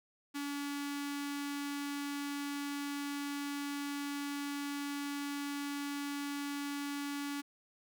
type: tone with notch filter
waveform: sawtooth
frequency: 285.2 Hz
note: C#4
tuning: 49 cents sharp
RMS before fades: -39 dBFS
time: 0.34-7.42 s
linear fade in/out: 20 ms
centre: 580 Hz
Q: 1
effects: none